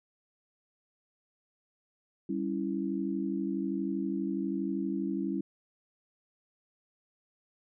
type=chord; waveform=sine; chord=C# diminished; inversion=second; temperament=equal; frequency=196 / 277.2 / 329.6 Hz; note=G3 / C#4 / E4; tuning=0 / 0 / 0 cents; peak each=-34 dBFS; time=2.29-5.41 s; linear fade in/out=5 ms; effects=none